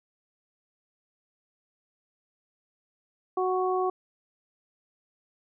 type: harmonic tone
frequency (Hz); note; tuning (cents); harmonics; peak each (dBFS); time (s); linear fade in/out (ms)
370; F#4; 0; 1 / 2 / 3; -26 / -29 / -31; 3.37-3.9; 5
effects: none